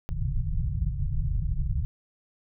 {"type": "low-pass noise", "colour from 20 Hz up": "pink", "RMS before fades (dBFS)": -27, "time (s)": [0.09, 1.85], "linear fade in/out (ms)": 0, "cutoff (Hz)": 160, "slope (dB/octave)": 96, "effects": []}